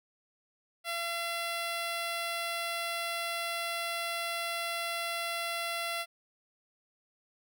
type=tone; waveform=10% pulse; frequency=680 Hz; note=F5; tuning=46 cents flat; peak=-24 dBFS; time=0.84-6.06 s; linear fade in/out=50 ms; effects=none